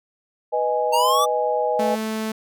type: chord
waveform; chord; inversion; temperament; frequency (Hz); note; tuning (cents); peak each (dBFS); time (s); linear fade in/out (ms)
sine; G# minor; first; equal; 493.9 / 622.3 / 830.6; B4 / D#5 / G#5; 0 / 0 / 0; -23; 0.52-1.96; 20
type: linear sweep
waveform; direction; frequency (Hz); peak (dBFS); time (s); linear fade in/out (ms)
square; up; 904 to 1184; -18; 0.92-1.26; 20
type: tone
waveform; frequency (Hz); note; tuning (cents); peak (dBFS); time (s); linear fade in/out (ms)
sawtooth; 219.1; A3; -7; -20; 1.79-2.32; 5
effects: none